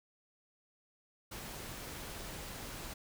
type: noise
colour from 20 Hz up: pink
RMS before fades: -45 dBFS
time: 1.31-2.94 s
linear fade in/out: 10 ms
effects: none